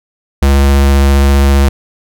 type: tone with vibrato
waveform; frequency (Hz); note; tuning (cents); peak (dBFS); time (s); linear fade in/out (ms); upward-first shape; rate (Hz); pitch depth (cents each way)
square; 69.3; C#2; 0; -6; 0.42-1.69; 5; square; 15; 9
effects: none